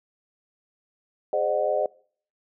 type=chord; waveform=sine; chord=Ab dominant seventh; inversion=none; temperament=equal with one note detuned; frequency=415.3 / 523.3 / 608.7 / 740 Hz; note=Ab4 / C5 / Eb5 / Gb5; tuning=0 / 0 / -38 / 0 cents; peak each=-30 / -27 / -24 / -29 dBFS; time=1.33-1.86 s; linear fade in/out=2 ms; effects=noise-tail reverb RT60 0.5 s tail -23 dB re dry